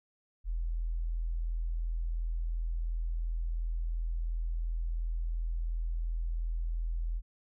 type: tone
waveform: sine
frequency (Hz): 41.42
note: E1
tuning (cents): +9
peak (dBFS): -30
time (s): 0.44-7.22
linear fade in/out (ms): 50
effects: none